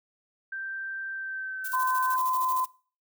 sine tone with pitch glide, 1568 to 1528.7 Hz, G6 to G6, 0 to -44 cents, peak -32 dBFS, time 0.52-2.16 s, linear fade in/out 5 ms, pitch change -44 cents, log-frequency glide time 1.12-1.73 s
violet noise with tremolo, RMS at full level -36 dBFS, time 1.64-2.66 s, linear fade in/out 10 ms, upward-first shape square, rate 13 Hz, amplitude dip 60%
sine tone, 1025 Hz, C6, 36 cents flat, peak -24 dBFS, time 1.73-2.65 s, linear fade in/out 10 ms
effects noise-tail reverb RT60 0.4 s tail -21 dB re dry

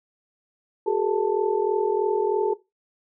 sine tone cluster, 375.5 / 418.6 / 461.8 / 884 Hz, F#4 / G#4 / A#4 / A5, +26 / +14 / -16 / +8 cents, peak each -25 / -22 / -28 / -29 dBFS, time 0.86-2.54 s, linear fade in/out 10 ms, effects noise-tail reverb RT60 0.2 s tail -17 dB re dry

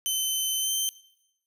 15% pulse tone with pitch glide, 3069 to 3105 Hz, G7 to G7, -37 to -17 cents, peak -18 dBFS, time 0.06-0.89 s, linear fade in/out 0 ms, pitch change +20 cents, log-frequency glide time 0.6-0.71 s, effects noise-tail reverb RT60 0.9 s tail -21 dB re dry

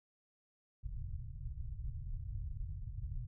pink low-pass noise, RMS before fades -42 dBFS, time 0.83-3.27 s, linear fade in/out 10 ms, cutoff 130 Hz, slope 48 dB/octave, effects none

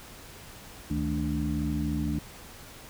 harmonic tone with a mistuned harmonic, 73.6 Hz, D2, 4 cents sharp, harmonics 1 / 2 / 3 / 4, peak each -32 / -32 / -32 / -32 dBFS, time 0.9-2.19 s, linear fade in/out 5 ms, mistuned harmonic 2, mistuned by +110 cents, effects pink hiss -47 dBFS RMS until 2.89 s

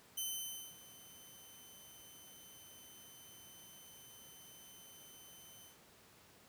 10% pulse tone with ADSR envelope, 3057 Hz, G7, 44 cents flat, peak -29 dBFS, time 0.17-5.78 s, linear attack 10 ms, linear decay 560 ms, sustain -19 dB, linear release 130 ms, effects pink hiss -63 dBFS RMS until 6.48 s + high-pass 100 Hz 12 dB/octave

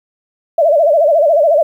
sine tone with vibrato, 622.3 Hz, D#5, in tune, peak -7 dBFS, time 0.58-1.63 s, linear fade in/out 5 ms, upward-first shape sine, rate 14 Hz, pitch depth 160 cents each way, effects 8-bit

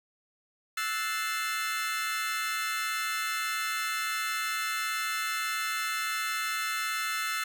30% pulse chord, F# half-diminished seventh, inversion third, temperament equal, 1318.5 / 1480 / 1760 / 2093 Hz, E6 / F#6 / A6 / C7, 0 / 0 / 0 / 0 cents, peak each -30 / -35 / -34 / -33 dBFS, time 0.77-7.44 s, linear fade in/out 5 ms, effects none

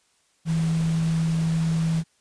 sine tone in noise, 162.9 Hz, E3, 20 cents flat, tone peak -20 dBFS, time 0.45-2.04 s, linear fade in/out 50 ms, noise pink, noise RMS -38 dBFS, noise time 0.45-2.04 s, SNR +15 dB, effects white hiss -65 dBFS RMS until 2.2 s + resampled to 22050 Hz

